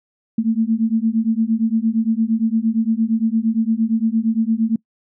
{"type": "beating tone pair", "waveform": "sine", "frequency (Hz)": [220, 228.7], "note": ["A3", "A#3"], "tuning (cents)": [0, -33], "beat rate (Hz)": 8.7, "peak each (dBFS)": -18, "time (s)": [0.38, 4.76], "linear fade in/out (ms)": 5, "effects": ["noise-tail reverb RT60 0.1 s tail -25 dB re dry"]}